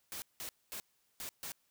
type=noise bursts at uneven times; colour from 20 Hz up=white; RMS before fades=-43 dBFS; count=5; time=0.12-0.22 / 0.4-0.49 / 0.72-0.8 / 1.2-1.29 / 1.43-1.52 s; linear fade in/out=0 ms; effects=white hiss -75 dBFS RMS until 1.7 s